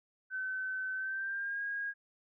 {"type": "tone with pitch glide", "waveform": "sine", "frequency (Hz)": [1525, 1634.5], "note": ["G6", "G#6"], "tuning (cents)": [-48, -28], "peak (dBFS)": -34, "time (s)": [0.3, 1.94], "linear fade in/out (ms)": 50, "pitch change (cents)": 120, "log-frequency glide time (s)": [0.94, 1.62], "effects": []}